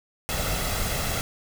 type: noise with comb filter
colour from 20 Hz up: pink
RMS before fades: -27 dBFS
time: 0.29-1.21 s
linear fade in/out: 0 ms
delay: 1.5 ms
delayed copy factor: +0.5
effects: none